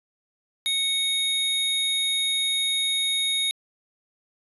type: tone pair together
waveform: square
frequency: 2217 / 3733 Hz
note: C#7 / A#7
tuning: 0 / +2 cents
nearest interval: major sixth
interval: 902 cents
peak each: -32 / -23 dBFS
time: 0.66-3.51 s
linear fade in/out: 0 ms
effects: resampled to 32000 Hz